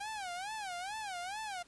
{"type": "tone with vibrato", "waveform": "sawtooth", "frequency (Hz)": 784, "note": "G5", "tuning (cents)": 0, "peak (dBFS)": -35, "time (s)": [0, 1.63], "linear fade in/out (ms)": 10, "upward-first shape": "sine", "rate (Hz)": 2.3, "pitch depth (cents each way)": 200, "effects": ["pink hiss -64 dBFS RMS until 1.67 s", "resampled to 24000 Hz"]}